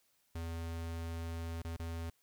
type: tone with dropouts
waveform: square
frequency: 83 Hz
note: E2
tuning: 12 cents sharp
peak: -39 dBFS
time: 0.35-2.1 s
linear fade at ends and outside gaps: 5 ms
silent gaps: 1.62-1.647 / 1.766-1.795 s
effects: white hiss -74 dBFS RMS until 2.22 s